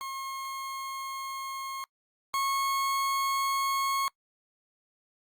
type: tone pair in turn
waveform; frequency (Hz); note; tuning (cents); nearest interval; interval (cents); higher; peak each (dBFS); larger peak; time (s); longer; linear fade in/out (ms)
40% pulse; 1078 / 1093; C#6 / C#6; -49 / -25; unison; 24; second; -34 / -26; second; 0.01-1.84 / 2.34-4.08; first; 0
effects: noise-tail reverb RT60 0.1 s tail -25 dB re dry + Opus 48 kbps